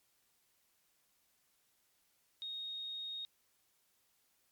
sine tone, 3729 Hz, A#7, in tune, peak -40 dBFS, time 2.42-3.25 s, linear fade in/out 0 ms, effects white hiss -75 dBFS RMS until 4.51 s + MP3 96 kbps

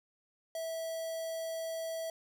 square tone with notch filter, 653 Hz, E5, 17 cents flat, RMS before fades -38 dBFS, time 0.55-2.1 s, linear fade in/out 2 ms, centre 2300 Hz, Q 1.3, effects none

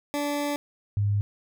20% pulse / sine tone pair in turn, 289.9 / 102.2 Hz, D4 / G#2, -22 / -27 cents, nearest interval octave + tritone, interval 1805 cents, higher first, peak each -21 dBFS, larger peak neither, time 0.14-0.56 / 0.97-1.21 s, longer first, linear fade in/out 0 ms, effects none

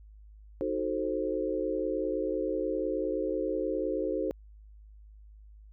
sine chord, D# diminished seventh, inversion none, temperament equal with one note detuned, 311.1 / 370 / 440 / 526 Hz, D#4 / F#4 / A4 / C5, 0 / 0 / 0 / +9 cents, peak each -34 / -34 / -34 / -33 dBFS, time 0.61-4.31 s, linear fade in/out 0 ms, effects added 52 Hz sine -49 dBFS peak until 5.72 s

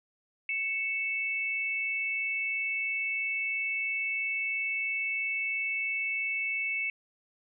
sine tone pair together, 2220 / 2637 Hz, C#7 / E7, +2 / 0 cents, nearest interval minor third, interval 298 cents, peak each -31 / -32 dBFS, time 0.49-6.9 s, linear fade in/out 2 ms, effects none

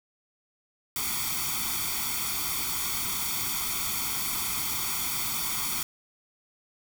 white noise with comb filter, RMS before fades -30 dBFS, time 0.96-5.83 s, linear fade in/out 2 ms, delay 0.88 ms, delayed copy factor +0.9, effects none

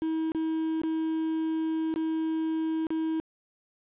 triangle tone with dropouts, 320 Hz, D#4, 49 cents sharp, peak -24 dBFS, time 0.02-3.2 s, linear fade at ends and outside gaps 0 ms, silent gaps 0.319-0.348 / 0.817-0.835 / 1.94-1.96 / 2.868-2.905 s, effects resampled to 8000 Hz + 9-bit

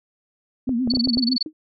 sine tone with vibrato, 245.4 Hz, B3, 11 cents flat, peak -19 dBFS, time 0.67-1.37 s, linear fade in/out 10 ms, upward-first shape sine, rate 8.1 Hz, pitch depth 120 cents each way
clicks, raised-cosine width 2 ms, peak -16 dBFS, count 6, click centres 0.692 / 0.875 / 0.938 / 0.971 / 1.074 / 1.172 s
sine tone bursts, 4446 Hz, C#8, 4 cents sharp, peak -18 dBFS, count 12, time 0.9-1.428 s, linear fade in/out 5 ms, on 22 ms, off 24 ms
sine tone with exponential decay, 311.1 Hz, D#4, in tune, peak -24 dBFS, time 1.46-1.53 s, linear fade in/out 2 ms, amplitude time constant 15 ms
effects none

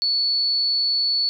sine tone, 4435 Hz, C#8, in tune, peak -18 dBFS, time 0.02-1.29 s, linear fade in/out 0 ms, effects none

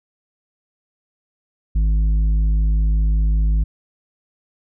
triangle tone with tanh clipping, 52.6 Hz, G#1, 23 cents sharp, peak -15 dBFS, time 1.75-3.64 s, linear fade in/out 10 ms, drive 11 dB, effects none

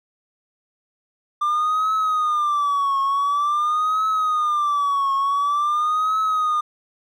triangle tone with vibrato, 1187 Hz, D6, 18 cents sharp, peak -15 dBFS, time 1.41-6.61 s, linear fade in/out 10 ms, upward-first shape triangle, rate 0.47 Hz, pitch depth 150 cents each way, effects tanh soft clip ceiling -12 dBFS

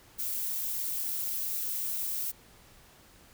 violet noise with amplitude modulation, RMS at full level -31 dBFS, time 0.18-2.32 s, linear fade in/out 20 ms, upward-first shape sine, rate 216 Hz, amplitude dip 45%, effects pink hiss -57 dBFS RMS until 3.33 s

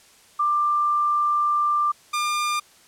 sine / sawtooth tone pair in turn, 1186 / 1201.2 Hz, D6 / D6, +17 / +39 cents, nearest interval unison, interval 22 cents, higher second, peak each -18 dBFS, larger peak neither, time 0.39-1.92 / 2.13-2.6 s, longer first, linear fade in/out 10 ms, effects white hiss -53 dBFS RMS until 2.87 s + low-pass 10000 Hz 12 dB/octave

